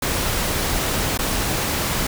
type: noise with dropouts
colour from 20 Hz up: pink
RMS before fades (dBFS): -22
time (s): 0.02-2.07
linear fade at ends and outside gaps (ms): 5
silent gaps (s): 1.176-1.189
effects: none